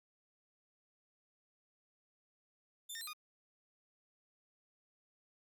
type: tone with pitch steps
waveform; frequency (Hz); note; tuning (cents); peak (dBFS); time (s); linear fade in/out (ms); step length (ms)
15% pulse; 3552 / 1824 / 4078 / 1227; A7 / A#6 / C8 / D#6; +16 / -38 / -45 / -25; -37; 2.89-3.134; 10; 61
effects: none